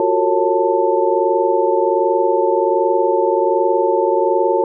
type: tone cluster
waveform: sine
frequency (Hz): 355.7 / 377 / 454.2 / 550 / 885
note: F4 / F#4 / A#4 / C#5 / A5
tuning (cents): +32 / +32 / -45 / -14 / +10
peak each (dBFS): -19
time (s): 0-4.64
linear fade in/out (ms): 2
effects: none